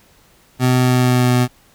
25% pulse tone with pitch glide, 126.6 to 124.28 Hz, B2 to B2, +43 to +11 cents, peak -8 dBFS, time 0.59-1.48 s, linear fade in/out 50 ms, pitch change -32 cents, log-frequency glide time 0.77-1.32 s, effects pink hiss -52 dBFS RMS until 1.74 s

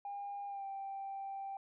sine tone with pitch glide, 806 to 784.4 Hz, G5 to G5, +48 to +1 cents, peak -39 dBFS, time 0.05-1.57 s, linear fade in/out 2 ms, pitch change -47 cents, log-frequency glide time 0.47-0.65 s, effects tanh soft clip ceiling -36 dBFS

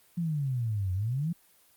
sine exponential two-way sweep, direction down then up, 176.9 to 89.7 to 176.9 Hz, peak -27 dBFS, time 0.17-1.33 s, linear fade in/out 10 ms, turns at 0.93 s, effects white hiss -62 dBFS RMS until 1.76 s + Opus 32 kbps

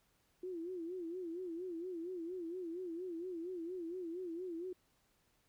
sine tone with vibrato, 349.2 Hz, F4, in tune, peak -40 dBFS, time 0.43-4.73 s, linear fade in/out 5 ms, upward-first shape sine, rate 4.3 Hz, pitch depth 120 cents each way, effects pink hiss -75 dBFS RMS until 5.48 s

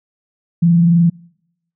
sine tone with frequency modulation, 170 Hz, F3, 46 cents flat, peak -8 dBFS, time 0.62-1.1 s, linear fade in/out 10 ms, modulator 23 Hz, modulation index 0.21, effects noise-tail reverb RT60 0.8 s tail -26 dB re dry

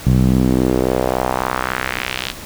sawtooth tone with band-pass filter sweep, 63.6 Hz, C2, 48 cents flat, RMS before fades -17 dBFS, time 0.06-2.32 s, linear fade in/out 10 ms, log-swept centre 140 to 3600 Hz, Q 1.8, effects pink hiss -33 dBFS RMS until 2.45 s

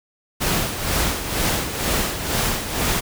pink noise with tremolo, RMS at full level -20 dBFS, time 0.4-3.01 s, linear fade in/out 20 ms, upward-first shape sine, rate 2.1 Hz, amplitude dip 60%, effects none

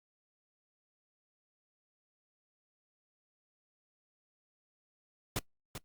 pink noise with echo, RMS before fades -33 dBFS, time 5.36-5.39 s, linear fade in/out 2 ms, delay 390 ms, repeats 1, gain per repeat -9 dB, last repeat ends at 5.78 s, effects noise-tail reverb RT60 0.1 s tail -22 dB re dry + Opus 48 kbps

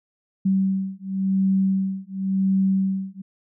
sine beating tone pair, 191.6 / 192.53 Hz, G3 / G3, -39 / -31 cents, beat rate 0.93 Hz, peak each -22 dBFS, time 0.45-3.22 s, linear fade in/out 10 ms, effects none

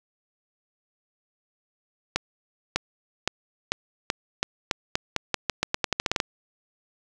accelerating click train, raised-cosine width 0.2 ms, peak -5 dBFS, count 20, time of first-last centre 2.16-6.202 s, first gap 600 ms, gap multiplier 0.86, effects none

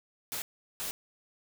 white noise bursts at uneven times, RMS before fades -36 dBFS, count 2, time 0.32-0.42 / 0.8-0.91 s, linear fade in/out 0 ms, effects none

